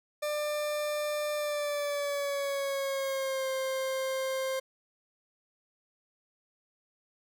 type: tone with pitch glide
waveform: 40% pulse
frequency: 596 to 527.9 Hz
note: D5 to C5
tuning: +25 to +15 cents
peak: -29 dBFS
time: 0.22-4.6 s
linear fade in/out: 10 ms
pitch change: -210 cents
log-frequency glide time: 1.36-3.48 s
effects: none